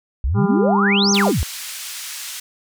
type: exponential two-way sweep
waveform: sine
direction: up then down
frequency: 55.9 to 6540 to 55.9 Hz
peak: -16 dBFS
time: 0.24-1.43 s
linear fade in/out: 0 ms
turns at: 1.12 s
type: harmonic tone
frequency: 200 Hz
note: G3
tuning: 35 cents sharp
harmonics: 1 / 2 / 4 / 5 / 6 / 7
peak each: -16 / -22 / -28 / -30 / -32 / -33 dBFS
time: 0.34-1.33 s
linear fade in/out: 50 ms
type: band-pass noise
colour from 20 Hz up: white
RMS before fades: -31 dBFS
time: 1.14-2.4 s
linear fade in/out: 5 ms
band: 1700 to 10000 Hz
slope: 12 dB/octave
effects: none